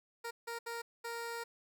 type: tone bursts at uneven times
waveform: 15% pulse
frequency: 466.2 Hz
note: A#4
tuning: in tune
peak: -33 dBFS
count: 4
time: 0.24-0.31 / 0.47-0.59 / 0.66-0.82 / 1.04-1.44 s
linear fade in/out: 10 ms
effects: 12-bit